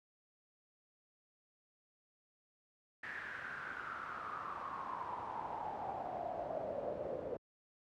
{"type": "noise with band-pass filter sweep", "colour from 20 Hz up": "brown", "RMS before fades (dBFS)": -43, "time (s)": [3.03, 7.37], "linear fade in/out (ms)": 5, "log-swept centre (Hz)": [1800, 510], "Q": 7.8, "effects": ["high-pass 60 Hz 12 dB/octave"]}